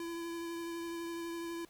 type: tone with vibrato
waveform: square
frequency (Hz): 336.9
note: E4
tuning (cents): +38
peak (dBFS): -39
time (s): 0-1.65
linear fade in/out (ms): 2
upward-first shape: triangle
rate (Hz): 12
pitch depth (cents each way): 17
effects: pink hiss -64 dBFS RMS until 1.69 s